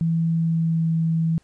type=tone with pitch glide; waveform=sine; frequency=164.81 to 163.11 Hz; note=E3 to E3; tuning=0 to -18 cents; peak=-18 dBFS; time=0.01-1.38 s; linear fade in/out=0 ms; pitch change=-18 cents; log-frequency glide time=0.31-0.9 s; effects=pink hiss -62 dBFS RMS until 1.43 s + resampled to 22050 Hz